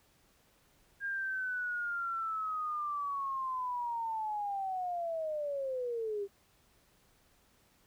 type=linear sweep; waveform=sine; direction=down; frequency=1620 to 390.8 Hz; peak=-33 dBFS; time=1-6.28 s; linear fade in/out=50 ms; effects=pink hiss -68 dBFS RMS until 7.86 s